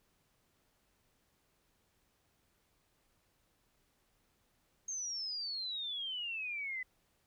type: exponential sweep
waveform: sine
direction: down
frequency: 6470 to 1994 Hz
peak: -37 dBFS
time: 4.88-6.83 s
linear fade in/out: 5 ms
effects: pink hiss -75 dBFS RMS until 7.26 s